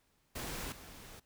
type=noise with level steps; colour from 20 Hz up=pink; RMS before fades=-41 / -52 dBFS; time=0.35-1.2 s; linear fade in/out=10 ms; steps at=0.72 s; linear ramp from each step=2 ms; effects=pink hiss -74 dBFS RMS until 1.25 s